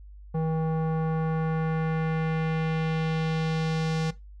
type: tone with low-pass filter sweep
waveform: square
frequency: 160 Hz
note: D#3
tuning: 49 cents sharp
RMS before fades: -27 dBFS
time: 0.34-4.11 s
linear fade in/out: 10 ms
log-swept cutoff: 770 to 5700 Hz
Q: 1.2
effects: noise-tail reverb RT60 0.2 s tail -17 dB re dry + added 50 Hz sine -43 dBFS peak until 4.4 s